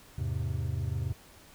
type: chord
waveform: triangle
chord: E augmented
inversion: none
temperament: equal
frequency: 82.41 / 103.83 / 130.81 Hz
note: E2 / G#2 / B#2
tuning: 0 / 0 / 0 cents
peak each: -32 dBFS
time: 0.18-1.13 s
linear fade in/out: 5 ms
effects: pink hiss -55 dBFS RMS until 1.54 s